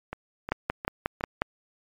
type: two click trains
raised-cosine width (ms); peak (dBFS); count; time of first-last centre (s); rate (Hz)
0.5; -9 / -18; 6 / 4; 0.52-1.419 / 0.13-1.209; 5.56 / 2.78
effects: MP3 96 kbps